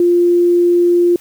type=tone; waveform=sine; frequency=349.2 Hz; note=F4; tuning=in tune; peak=-8 dBFS; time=0-1.16 s; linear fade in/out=2 ms; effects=white hiss -44 dBFS RMS until 1.2 s